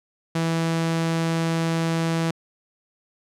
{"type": "tone", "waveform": "sawtooth", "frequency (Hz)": 164.5, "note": "E3", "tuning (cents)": -3, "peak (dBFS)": -17, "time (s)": [0.35, 2.31], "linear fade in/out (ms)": 5, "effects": ["low-pass 9000 Hz 12 dB/octave"]}